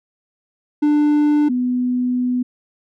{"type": "tone pair in turn", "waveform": ["triangle", "sine"], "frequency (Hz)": [296.6, 248.9], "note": ["D4", "B3"], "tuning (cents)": [17, 14], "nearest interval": "minor third", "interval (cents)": 303, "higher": "first", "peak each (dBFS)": [-10, -16], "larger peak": "first", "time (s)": [[0.82, 1.49], [1.49, 2.43]], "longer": "second", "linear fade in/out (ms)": 10, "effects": []}